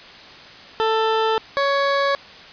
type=tone pair in turn; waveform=20% pulse; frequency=443 / 558.1 Hz; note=A4 / C#5; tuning=+12 / +12 cents; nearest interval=major third; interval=400 cents; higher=second; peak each=-12 dBFS; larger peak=neither; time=0.8-1.38 / 1.57-2.15 s; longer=neither; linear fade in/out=0 ms; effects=white hiss -41 dBFS RMS until 2.52 s + resampled to 11025 Hz